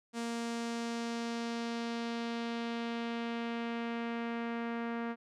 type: tone with low-pass filter sweep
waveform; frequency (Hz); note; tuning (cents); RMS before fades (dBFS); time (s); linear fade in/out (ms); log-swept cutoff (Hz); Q
sawtooth; 233.1; A#3; 0; -37; 0.13-5.16; 50; 8100 to 1800; 1.3
effects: none